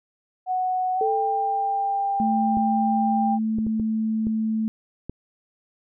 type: tone with pitch glide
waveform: sine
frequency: 740 to 793.1 Hz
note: F#5 to G5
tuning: 0 to +20 cents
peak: -21 dBFS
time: 0.46-3.39 s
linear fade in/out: 50 ms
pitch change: +120 cents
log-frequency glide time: 0.95-1.09 s
type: tone with exponential decay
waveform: sine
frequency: 440 Hz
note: A4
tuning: in tune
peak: -21 dBFS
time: 1.01-2.72 s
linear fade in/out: 2 ms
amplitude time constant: 370 ms
type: tone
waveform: sine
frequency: 220 Hz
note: A3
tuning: in tune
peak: -21 dBFS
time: 2.2-4.68 s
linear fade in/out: 0 ms
type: clicks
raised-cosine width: 3 ms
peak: -19 dBFS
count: 6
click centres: 2.571 / 3.586 / 3.667 / 3.798 / 4.269 / 5.096 s
effects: none